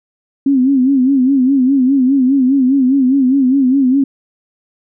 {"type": "tone with vibrato", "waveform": "sine", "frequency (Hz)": 265, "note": "C4", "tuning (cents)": 22, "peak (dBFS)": -8, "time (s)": [0.46, 4.04], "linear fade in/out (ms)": 5, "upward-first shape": "sine", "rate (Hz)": 4.9, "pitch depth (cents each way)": 100, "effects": []}